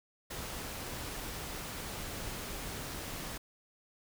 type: noise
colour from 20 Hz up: pink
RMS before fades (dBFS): -41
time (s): 0.3-3.38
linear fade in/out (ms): 10
effects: none